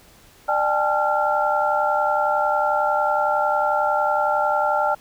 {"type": "tone cluster", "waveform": "sine", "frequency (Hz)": [599, 796, 867, 1376], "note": ["D5", "G5", "A5", "F6"], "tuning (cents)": [34, 26, -26, -26], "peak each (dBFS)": -23, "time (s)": [0.48, 4.95], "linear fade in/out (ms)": 10, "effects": ["pink hiss -51 dBFS RMS until 5 s"]}